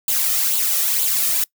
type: noise with flanger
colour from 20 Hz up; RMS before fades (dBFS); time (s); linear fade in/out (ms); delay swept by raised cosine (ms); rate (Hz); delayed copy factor
blue; -19; 0.08-1.44; 2; 0.26 to 1.66; 2.1; +0.6
effects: noise-tail reverb RT60 0.1 s tail -23 dB re dry